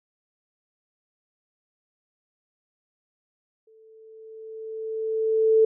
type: tone with exponential growth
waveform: sine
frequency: 441.6 Hz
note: A4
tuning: 6 cents sharp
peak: -13 dBFS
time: 3.67-5.65 s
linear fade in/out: 5 ms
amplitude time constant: 430 ms
effects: none